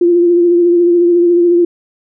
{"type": "tone with vibrato", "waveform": "sine", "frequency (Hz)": 347.2, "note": "F4", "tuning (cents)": -10, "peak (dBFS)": -6, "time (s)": [0.01, 1.65], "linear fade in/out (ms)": 5, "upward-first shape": "triangle", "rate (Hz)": 14, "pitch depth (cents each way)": 37, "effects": []}